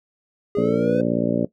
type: linear sweep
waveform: triangle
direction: up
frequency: 406.7 to 509 Hz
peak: -18 dBFS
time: 0.55-1.01 s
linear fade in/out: 2 ms
type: harmonic tone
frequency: 58.27 Hz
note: A#1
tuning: in tune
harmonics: 2 / 3 / 4 / 5 / 6 / 7 / 8 / 9 / 10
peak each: -32 / -25 / -23 / -24 / -30 / -31 / -32 / -30 / -26 dBFS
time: 0.57-1.45 s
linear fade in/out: 5 ms
effects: noise-tail reverb RT60 0.1 s tail -17 dB re dry